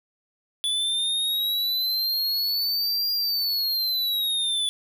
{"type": "exponential two-way sweep", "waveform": "square", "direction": "up then down", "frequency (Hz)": [3448, 4804, 3448], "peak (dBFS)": -23, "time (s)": [0.64, 4.69], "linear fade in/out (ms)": 0, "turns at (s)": 3.12, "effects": []}